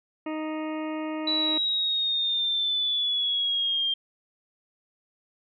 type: harmonic tone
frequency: 311.1 Hz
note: D#4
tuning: in tune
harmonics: 1 / 2 / 3 / 4 / 6 / 7 / 8 / 9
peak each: -30 / -36 / -40 / -42 / -46 / -47 / -48 / -49 dBFS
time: 0.26-1.58 s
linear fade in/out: 5 ms
type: exponential sweep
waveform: sine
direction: down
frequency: 3951 to 3184 Hz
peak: -23 dBFS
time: 1.27-3.94 s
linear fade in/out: 5 ms
effects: none